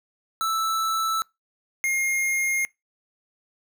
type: tone pair in turn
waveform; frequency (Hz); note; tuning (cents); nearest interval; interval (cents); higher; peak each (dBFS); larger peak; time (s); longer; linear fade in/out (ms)
square; 1318 / 2134; E6 / C7; -1 / +34; minor sixth; 835; second; -23 / -22; second; 0.41-1.22 / 1.84-2.65; neither; 0
effects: noise-tail reverb RT60 0.2 s tail -24 dB re dry